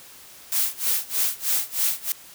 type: noise with tremolo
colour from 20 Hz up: blue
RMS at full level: -21 dBFS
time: 0.52-2.12 s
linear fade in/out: 0 ms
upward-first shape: sine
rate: 3.2 Hz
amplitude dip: 95%
effects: white hiss -46 dBFS RMS until 2.34 s